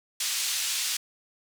pink band-pass noise, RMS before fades -29 dBFS, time 0.2-0.97 s, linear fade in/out 5 ms, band 3400 to 10000 Hz, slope 12 dB/octave, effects none

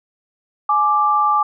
sine tone pair together, 842.2 / 1178 Hz, G#5 / D6, +24 / +5 cents, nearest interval tritone, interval 581 cents, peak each -18 / -14 dBFS, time 0.69-1.43 s, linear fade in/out 5 ms, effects none

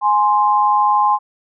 sine tone pair together, 834 / 1046.5 Hz, G#5 / C6, +7 / 0 cents, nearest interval major third, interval 393 cents, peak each -14 dBFS, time 0.01-1.19 s, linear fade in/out 50 ms, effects none

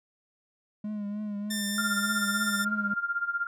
triangle tone with vibrato, 207.7 Hz, G#3, in tune, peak -29 dBFS, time 0.84-2.94 s, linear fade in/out 5 ms, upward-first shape triangle, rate 3.3 Hz, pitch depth 49 cents each way
10% pulse tone, 1790 Hz, A6, 29 cents sharp, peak -22 dBFS, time 1.5-2.65 s, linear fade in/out 10 ms
sine tone with tremolo, 1396.9 Hz, F6, in tune, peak -24 dBFS, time 1.78-3.47 s, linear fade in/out 2 ms, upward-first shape sine, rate 16 Hz, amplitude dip 80%
effects none

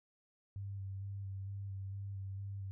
sine tone with vibrato, 98 Hz, G2, in tune, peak -40 dBFS, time 0.56-2.71 s, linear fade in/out 0 ms, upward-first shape square, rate 2.2 Hz, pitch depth 19 cents each way, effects none

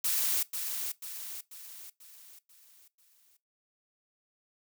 blue noise with echo, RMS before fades -29 dBFS, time 0.04-0.43 s, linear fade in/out 5 ms, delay 490 ms, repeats 6, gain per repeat -6 dB, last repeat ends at 3.37 s, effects noise-tail reverb RT60 0.2 s tail -19 dB re dry

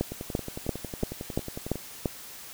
two click trains, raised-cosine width 2 ms, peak -21 / -12 dBFS, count 19 / 7, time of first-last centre 0.12-1.756 / 0.01-2.058 s, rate 11 / 2.93 Hz, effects white hiss -44 dBFS RMS until 2.53 s

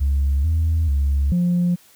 sine tone with pitch steps, 69.5 / 80.7 / 69.9 / 176 Hz, C#2 / E2 / C#2 / F3, +5 / -36 / +15 / +14 cents, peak -14 dBFS, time 0-1.76 s, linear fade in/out 20 ms, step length 440 ms, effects tanh soft clip ceiling -13 dBFS + white hiss -52 dBFS RMS until 1.95 s

